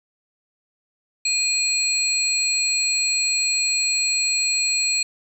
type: tone cluster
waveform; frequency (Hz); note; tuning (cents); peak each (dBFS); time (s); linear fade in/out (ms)
sine; 2473 / 4200 / 7760; D#7 / C8 / B8; -11 / +6 / -31; -23; 1.25-5.03; 5
effects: 8-bit